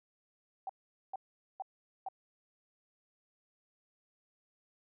sine tone bursts, 768 Hz, G5, 36 cents flat, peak -36 dBFS, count 4, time 0.67-2.086 s, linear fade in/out 2 ms, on 24 ms, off 440 ms, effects none

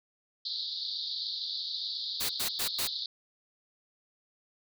white band-pass noise, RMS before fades -36 dBFS, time 0.45-3.06 s, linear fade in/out 2 ms, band 3600 to 4700 Hz, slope 96 dB/octave
white noise bursts, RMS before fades -32 dBFS, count 4, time 2.2-2.876 s, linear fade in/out 10 ms, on 94 ms, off 100 ms
effects none

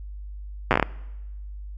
slowing click train, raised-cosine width 0.5 ms, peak -3 dBFS, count 8, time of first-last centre 0.71-0.827 s, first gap 8 ms, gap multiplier 1.24, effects noise-tail reverb RT60 1.0 s tail -22 dB re dry + added 50 Hz sine -34 dBFS peak until 1.77 s

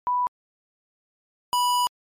sine / square tone pair in turn, 987.8 / 982.7 Hz, B5 / B5, 0 / -9 cents, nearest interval unison, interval 9 cents, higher first, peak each -20 dBFS, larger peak neither, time 0.07-0.27 / 1.53-1.87 s, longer second, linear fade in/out 0 ms, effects MP3 64 kbps

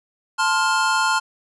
square chord, F major, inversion first, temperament equal with one note detuned, 880 / 1046.5 / 1408.3 Hz, A5 / C6 / F6, 0 / 0 / +14 cents, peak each -23 / -23 / -21 dBFS, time 0.38-1.2 s, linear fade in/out 20 ms, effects resampled to 22050 Hz

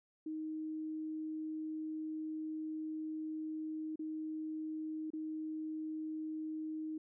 sine tone with dropouts, 312.7 Hz, D#4, 9 cents sharp, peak -38 dBFS, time 0.26-6.98 s, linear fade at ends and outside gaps 5 ms, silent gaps 3.958-3.992 / 5.104-5.133 s, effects none

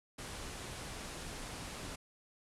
pink low-pass noise, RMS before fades -45 dBFS, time 0.18-1.96 s, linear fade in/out 10 ms, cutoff 11000 Hz, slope 48 dB/octave, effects none

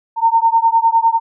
sine beating tone pair, 908 / 917.9 Hz, A#5 / A#5, -46 / -27 cents, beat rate 9.9 Hz, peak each -13 dBFS, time 0.16-1.2 s, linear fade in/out 50 ms, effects none

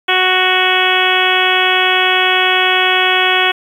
harmonic tone, 370 Hz, F#4, in tune, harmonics 1 / 2 / 3 / 4 / 5 / 6 / 7 / 8 / 9, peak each -20 / -18 / -20 / -18 / -19 / -19 / -18 / -20 / -18 dBFS, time 0.08-3.52 s, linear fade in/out 10 ms, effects 7-bit

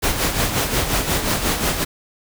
pink noise with tremolo, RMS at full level -18 dBFS, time 0.02-1.85 s, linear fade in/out 20 ms, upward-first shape sine, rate 5.6 Hz, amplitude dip 55%, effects none

